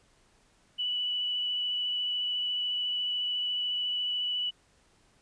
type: tone with vibrato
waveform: sine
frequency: 2960 Hz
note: F#7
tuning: in tune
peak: -28 dBFS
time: 0.78-4.51 s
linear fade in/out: 20 ms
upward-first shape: sine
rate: 14 Hz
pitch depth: 12 cents each way
effects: pink hiss -65 dBFS RMS until 5.21 s + resampled to 22050 Hz